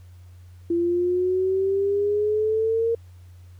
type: exponential sweep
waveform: sine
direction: up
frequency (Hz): 338.6 to 463.7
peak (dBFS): -19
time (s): 0.7-2.95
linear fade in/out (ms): 5
effects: added 89 Hz sine -43 dBFS peak until 3.59 s + pink hiss -62 dBFS RMS until 3.59 s